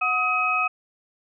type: tone cluster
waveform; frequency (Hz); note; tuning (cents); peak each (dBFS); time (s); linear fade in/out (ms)
sine; 733 / 1264 / 2540; F#5 / D#6 / D#7; -16 / +27 / +35; -29 / -23 / -23; 0.01-0.68; 10
effects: none